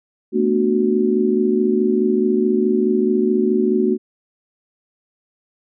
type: chord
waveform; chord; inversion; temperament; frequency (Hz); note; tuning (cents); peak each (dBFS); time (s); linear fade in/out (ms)
sine; B minor seventh; third; just; 222.2 / 246.9 / 296.3 / 370.4; A3 / B3 / D4 / F#4; +17 / 0 / +15 / +2; -19 / -22 / -23 / -17; 0.32-3.98; 50
effects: none